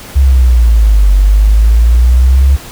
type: exponential two-way sweep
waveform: sine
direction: down then up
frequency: 69.3 to 47.72 to 69.3 Hz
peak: -3 dBFS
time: 0.15-2.57 s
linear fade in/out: 20 ms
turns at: 1.15 s
effects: pink hiss -30 dBFS RMS until 2.71 s